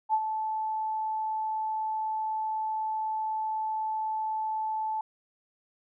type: tone with ADSR envelope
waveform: sine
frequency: 872 Hz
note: A5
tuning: 16 cents flat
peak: -20 dBFS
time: 0.09-5.01 s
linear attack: 46 ms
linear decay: 56 ms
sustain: -8 dB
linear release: 3 ms
effects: none